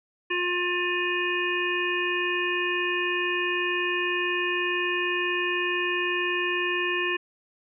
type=harmonic tone; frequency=355.6 Hz; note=F4; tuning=31 cents sharp; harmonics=1 / 3 / 5 / 7 / 8; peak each=-29 / -33 / -29 / -29 / -34 dBFS; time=0.3-7.17 s; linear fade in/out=10 ms; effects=none